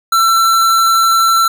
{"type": "tone", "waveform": "square", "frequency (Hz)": 1344, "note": "E6", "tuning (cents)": 33, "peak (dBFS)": -9, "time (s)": [0.12, 1.48], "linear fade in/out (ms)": 5, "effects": []}